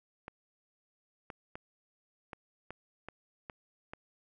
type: clicks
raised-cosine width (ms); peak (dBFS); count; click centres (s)
0.5; -27; 8; 0.281 / 1.302 / 1.555 / 2.332 / 2.706 / 3.086 / 3.498 / 3.935
effects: none